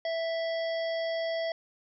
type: harmonic tone with a mistuned harmonic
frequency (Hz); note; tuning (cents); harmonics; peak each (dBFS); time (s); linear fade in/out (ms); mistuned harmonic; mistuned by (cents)
659.3; E5; 0; 1 / 3 / 5 / 7 / 8; -29 / -39 / -43 / -46 / -47; 0.05-1.52; 2; 8; +17
effects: none